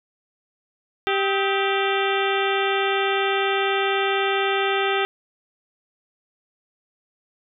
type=harmonic tone with a mistuned harmonic; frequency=392 Hz; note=G4; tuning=in tune; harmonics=1 / 2 / 3 / 4 / 5 / 6 / 7 / 8 / 9; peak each=-23 / -26 / -28 / -29 / -30 / -31 / -31 / -32 / -33 dBFS; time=1.07-5.05 s; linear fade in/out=0 ms; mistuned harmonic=3; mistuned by=+130 cents; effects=none